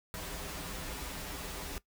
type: noise with comb filter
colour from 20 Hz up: pink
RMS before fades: -41 dBFS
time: 0.14-1.78 s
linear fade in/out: 0 ms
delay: 8.7 ms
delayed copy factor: -0.95
effects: noise-tail reverb RT60 0.1 s tail -18 dB re dry